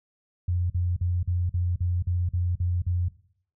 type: tone bursts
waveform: sine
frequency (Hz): 88.5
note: F2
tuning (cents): +23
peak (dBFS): -22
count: 10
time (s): 0.48-3.085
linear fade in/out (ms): 5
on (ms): 220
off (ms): 45
effects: noise-tail reverb RT60 0.6 s tail -17 dB re dry